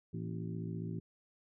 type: harmonic tone with a mistuned harmonic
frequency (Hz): 55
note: A1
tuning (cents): 0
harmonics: 2 / 3 / 4 / 5 / 6 / 7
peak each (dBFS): -42 / -40 / -47 / -50 / -49 / -50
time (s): 0.13-1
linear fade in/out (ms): 10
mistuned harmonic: 4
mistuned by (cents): +89
effects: none